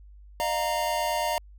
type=chord; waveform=square; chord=Eb suspended second; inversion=none; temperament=equal with one note detuned; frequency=609.4 / 698.5 / 932.3 Hz; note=Eb5 / F5 / Bb5; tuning=-36 / 0 / 0 cents; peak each=-31 / -31 / -29 dBFS; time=0.4-1.38 s; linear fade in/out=0 ms; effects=added 50 Hz sine -46 dBFS peak until 1.58 s